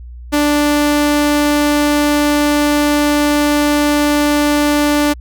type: tone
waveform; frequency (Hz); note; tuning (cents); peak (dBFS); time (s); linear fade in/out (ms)
sawtooth; 293.7; D4; 0; -7; 0.32-5.14; 20
effects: added 60 Hz sine -29 dBFS peak until 5.2 s